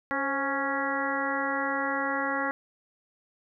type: harmonic tone with a mistuned harmonic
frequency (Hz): 277.2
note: C#4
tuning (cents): 0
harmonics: 1 / 2 / 3 / 4 / 5 / 6 / 7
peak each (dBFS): -34 / -34 / -34 / -34 / -34 / -34 / -34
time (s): 0.11-2.51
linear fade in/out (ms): 0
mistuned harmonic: 2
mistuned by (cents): -56
effects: none